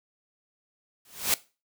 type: noise with exponential growth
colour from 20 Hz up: white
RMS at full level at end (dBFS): -20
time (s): 1.05-1.34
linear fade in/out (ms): 2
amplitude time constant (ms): 61
effects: noise-tail reverb RT60 0.3 s tail -19 dB re dry